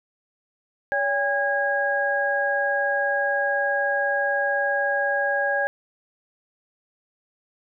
sine tone cluster, 566 / 805 / 1641 Hz, C#5 / G5 / G#6, +36 / +46 / -21 cents, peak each -25 / -27 / -23 dBFS, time 0.92-5.67 s, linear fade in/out 0 ms, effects none

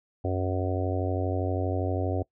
harmonic tone, 92.5 Hz, F#2, in tune, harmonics 1 / 3 / 4 / 5 / 6 / 7 / 8, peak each -28 / -33 / -34 / -35 / -36 / -36 / -37 dBFS, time 0.24-2.23 s, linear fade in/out 10 ms, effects noise-tail reverb RT60 0.1 s tail -22 dB re dry

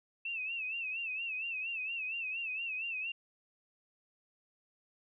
sine tone with vibrato, 2637 Hz, E7, in tune, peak -35 dBFS, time 0.25-3.12 s, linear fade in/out 5 ms, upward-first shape sine, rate 4.3 Hz, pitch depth 97 cents each way, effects none

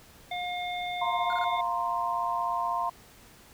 harmonic tone, 714 Hz, F5, 38 cents sharp, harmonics 1 / 3 / 5, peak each -32 / -37 / -39 dBFS, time 0.31-1.61 s, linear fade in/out 5 ms
sine chord, F suspended fourth, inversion none, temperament just, 698.5 / 931.3 / 1047.7 Hz, F5 / Bb5 / C6, 0 / -2 / +2 cents, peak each -32 / -31 / -30 dBFS, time 1.01-2.9 s, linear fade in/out 10 ms
triangle tone bursts, 1430 Hz, F6, 41 cents sharp, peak -32 dBFS, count 3, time 1.3-1.442 s, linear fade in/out 0 ms, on 30 ms, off 26 ms
effects pink hiss -54 dBFS RMS until 3.53 s

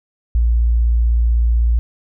sine tone, 58 Hz, A#1, 8 cents flat, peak -11 dBFS, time 0.35-1.79 s, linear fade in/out 0 ms, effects none

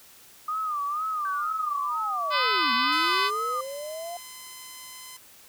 sine tone with vibrato, 1213 Hz, D#6, 44 cents flat, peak -26 dBFS, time 0.48-3.61 s, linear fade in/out 5 ms, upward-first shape sine, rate 2.1 Hz, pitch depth 110 cents each way
sine linear two-way sweep, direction down then up, 1568 to 229.9 to 708 Hz, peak -33 dBFS, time 1.25-4.17 s, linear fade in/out 2 ms, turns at 2.73 s
harmonic tone, 506 Hz, B4, 42 cents sharp, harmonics 2 / 3 / 4 / 5 / 6 / 7 / 8 / 9 / 10, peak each -28 / -30 / -31 / -32 / -33 / -33 / -34 / -35 / -35 dBFS, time 2.3-3.31 s, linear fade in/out 50 ms
5% pulse tone, 1023 Hz, C6, 39 cents flat, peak -29 dBFS, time 2.92-5.17 s, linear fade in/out 5 ms
effects white hiss -52 dBFS RMS until 5.48 s

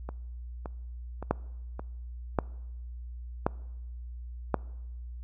two click trains, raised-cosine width 1 ms, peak -10 / -23 dBFS, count 4 / 4, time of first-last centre 1.31-4.543 / 0.09-1.795 s, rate 0.928 / 1.76 Hz, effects noise-tail reverb RT60 1.0 s tail -23 dB re dry + added 60 Hz sine -38 dBFS peak until 5.23 s

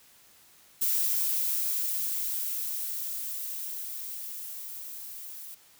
violet noise with level ramp, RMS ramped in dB -26 to -43 dBFS, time 0.81-5.55 s, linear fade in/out 10 ms, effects white hiss -58 dBFS RMS until 5.79 s

